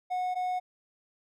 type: tone pair in turn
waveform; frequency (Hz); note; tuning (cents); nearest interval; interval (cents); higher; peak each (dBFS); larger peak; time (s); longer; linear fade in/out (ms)
triangle; 731 / 731; F#5 / F#5; -21 / -21; unison; 0; neither; -26; neither; 0.1-0.35 / 0.35-0.6; neither; 20
effects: none